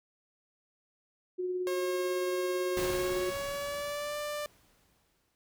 sine tone with tremolo, 364.1 Hz, F#4, 28 cents flat, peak -29 dBFS, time 1.38-3.31 s, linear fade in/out 20 ms, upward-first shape sine, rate 18 Hz, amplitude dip 30%
sawtooth tone with pitch glide, 540 to 592.3 Hz, C#5 to D5, -45 to +15 cents, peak -30 dBFS, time 1.67-4.46 s, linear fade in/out 0 ms, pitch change +160 cents, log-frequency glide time 2.86-4.17 s
pink noise with exponential decay, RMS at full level -36 dBFS, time 2.77-5.35 s, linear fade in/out 0 ms, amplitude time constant 560 ms
effects none

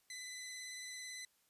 15% pulse tone with vibrato, 2009 Hz, B6, 29 cents sharp, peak -39 dBFS, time 0.1-1.25 s, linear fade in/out 2 ms, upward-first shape sine, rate 18 Hz, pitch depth 22 cents each way, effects white hiss -75 dBFS RMS until 1.49 s + resampled to 32000 Hz

